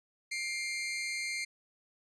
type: tone pair together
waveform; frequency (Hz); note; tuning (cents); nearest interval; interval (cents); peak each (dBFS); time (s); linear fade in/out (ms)
sawtooth; 2113 / 2350; C7 / D7; +16 / +1; major second; 185; -31 / -38; 0.31-1.45; 10
effects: resampled to 22050 Hz